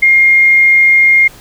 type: tone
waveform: sine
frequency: 2127 Hz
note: C7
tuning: 28 cents sharp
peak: -4 dBFS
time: 0.02-1.28 s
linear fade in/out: 10 ms
effects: pink hiss -38 dBFS RMS until 1.4 s